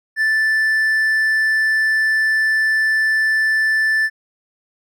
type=tone; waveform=triangle; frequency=1760 Hz; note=A6; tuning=in tune; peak=-12 dBFS; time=0.16-4.1 s; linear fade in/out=50 ms; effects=none